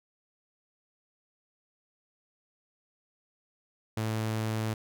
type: tone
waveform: sawtooth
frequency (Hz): 110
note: A2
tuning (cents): 0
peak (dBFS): -25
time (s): 3.97-4.74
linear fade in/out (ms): 5
effects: none